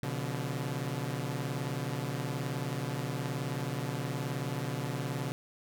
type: tone cluster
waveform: sawtooth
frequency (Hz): 124.7 / 143.6 / 175.2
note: B2 / D3 / F3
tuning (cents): +17 / -39 / +6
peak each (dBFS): -32 / -32 / -38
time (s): 0.03-5.32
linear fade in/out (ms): 0
effects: none